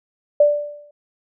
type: tone with exponential decay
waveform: sine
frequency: 587.3 Hz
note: D5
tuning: in tune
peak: -7 dBFS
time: 0.4-0.91 s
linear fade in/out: 5 ms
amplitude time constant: 110 ms
effects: none